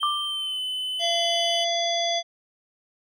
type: tone with pitch glide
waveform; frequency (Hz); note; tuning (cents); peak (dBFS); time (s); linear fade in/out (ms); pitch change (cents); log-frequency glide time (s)
triangle; 3136 to 3024; G7 to F#7; 0 to +37; -25; 0-1.65; 20; -63; 0.25-0.59
type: tone with exponential decay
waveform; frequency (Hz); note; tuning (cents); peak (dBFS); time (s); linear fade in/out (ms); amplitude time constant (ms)
sine; 1182; D6; +11; -19; 0.03-0.59; 1; 120
type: harmonic tone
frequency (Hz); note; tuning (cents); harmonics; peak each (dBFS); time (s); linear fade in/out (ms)
682; F5; -41; 1 / 3 / 5 / 7 / 9; -25 / -34 / -26 / -34 / -35; 0.99-2.23; 50
effects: none